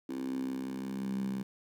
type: tone with high-pass filter sweep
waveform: 10% pulse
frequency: 65.8 Hz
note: C2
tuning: 10 cents sharp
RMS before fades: -36 dBFS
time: 0.09-1.43 s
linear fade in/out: 5 ms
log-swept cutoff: 290 to 180 Hz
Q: 7.6
effects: none